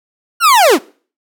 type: linear sweep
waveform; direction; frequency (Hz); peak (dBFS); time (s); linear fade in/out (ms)
40% pulse; down; 1452 to 207.7; -5; 0.4-0.79; 50
effects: noise-tail reverb RT60 0.4 s tail -21 dB re dry